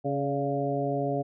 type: harmonic tone with a mistuned harmonic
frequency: 139.6 Hz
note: C#3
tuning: 13 cents sharp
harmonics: 1 / 2 / 3 / 4 / 5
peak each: -32 / -32 / -32 / -32 / -32 dBFS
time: 0.04-1.23 s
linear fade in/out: 20 ms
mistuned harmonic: 4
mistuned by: +38 cents
effects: none